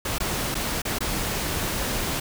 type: noise with dropouts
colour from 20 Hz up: pink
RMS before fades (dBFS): -27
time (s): 0.05-2.2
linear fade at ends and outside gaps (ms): 5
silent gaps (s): 0.184-0.201 / 0.545-0.551 / 0.819-0.851 / 0.987-1.005
effects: none